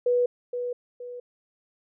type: tone with echo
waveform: sine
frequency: 489.7 Hz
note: B4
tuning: 15 cents flat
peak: -19 dBFS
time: 0.06-0.26 s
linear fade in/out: 5 ms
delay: 470 ms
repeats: 2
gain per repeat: -8 dB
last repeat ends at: 1.2 s
effects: none